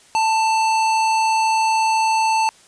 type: tone with hard clipping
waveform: sine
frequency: 886 Hz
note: A5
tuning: 12 cents sharp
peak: -17 dBFS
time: 0.15-2.49 s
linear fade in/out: 0 ms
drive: 18 dB
effects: white hiss -50 dBFS RMS until 2.67 s + resampled to 22050 Hz